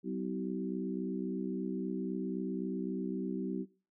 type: harmonic tone with a mistuned harmonic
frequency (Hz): 63.7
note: C2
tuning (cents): -46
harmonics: 3 / 4 / 5 / 6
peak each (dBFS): -38 / -39 / -40 / -41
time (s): 0.03-3.66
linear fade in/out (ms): 50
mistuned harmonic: 5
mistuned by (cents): +23
effects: noise-tail reverb RT60 0.4 s tail -20 dB re dry